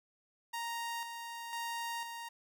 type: tone with tremolo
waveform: sawtooth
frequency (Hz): 932.3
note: A#5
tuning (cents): 0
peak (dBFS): -33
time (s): 0.53-2.29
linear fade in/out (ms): 10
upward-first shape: square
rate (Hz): 1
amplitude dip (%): 45
effects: none